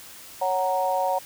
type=chord; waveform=sine; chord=F# major; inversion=second; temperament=equal with one note detuned; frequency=554.4 / 742.6 / 932.3 Hz; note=C#5 / F#5 / A#5; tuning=0 / +6 / 0 cents; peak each=-26 / -25 / -26 dBFS; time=0.41-1.19 s; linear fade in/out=10 ms; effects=white hiss -44 dBFS RMS until 1.25 s